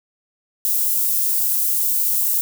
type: high-pass noise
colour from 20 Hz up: white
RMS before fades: -19 dBFS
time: 0.65-2.41 s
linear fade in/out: 0 ms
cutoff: 12000 Hz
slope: 12 dB/octave
effects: none